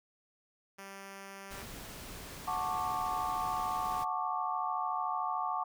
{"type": "tone", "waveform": "5% pulse", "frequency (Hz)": 196, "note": "G3", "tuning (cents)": 0, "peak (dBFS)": -34, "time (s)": [0.78, 1.63], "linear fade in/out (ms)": 10}
{"type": "noise", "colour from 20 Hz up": "pink", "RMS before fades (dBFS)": -46, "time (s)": [1.5, 4.05], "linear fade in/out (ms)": 20}
{"type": "chord", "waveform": "sine", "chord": "D major seventh", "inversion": "first", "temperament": "just", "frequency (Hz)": [734.2, 881, 1101.2, 1174.7], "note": ["F#5", "A5", "C#6", "D6"], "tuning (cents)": [-14, 2, -12, 0], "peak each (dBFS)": -37, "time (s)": [2.47, 5.64], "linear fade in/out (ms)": 10}
{"effects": []}